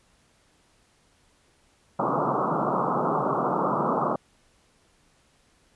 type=band-pass noise; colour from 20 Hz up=white; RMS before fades=-25 dBFS; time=1.99-4.16 s; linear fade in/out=5 ms; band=130 to 1300 Hz; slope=96 dB/octave; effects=pink hiss -63 dBFS RMS until 5.75 s + resampled to 24000 Hz